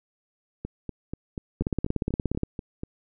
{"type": "two click trains", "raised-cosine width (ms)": 3, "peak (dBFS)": [-19, -12], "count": [10, 15], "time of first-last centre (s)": [[0.65, 2.834], [1.61, 2.434]], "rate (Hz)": [4.12, 17], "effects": []}